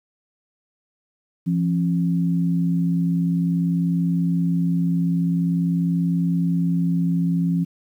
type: tone pair together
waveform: sine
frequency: 171.03 / 271.5 Hz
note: F3 / C#4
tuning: -36 / -36 cents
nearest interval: minor sixth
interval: 800 cents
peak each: -18 / -26 dBFS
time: 1.46-7.65 s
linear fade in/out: 20 ms
effects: 9-bit